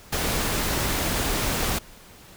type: noise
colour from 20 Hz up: pink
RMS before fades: -25 dBFS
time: 0.12-1.79 s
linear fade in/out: 10 ms
effects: pink hiss -48 dBFS RMS until 2.36 s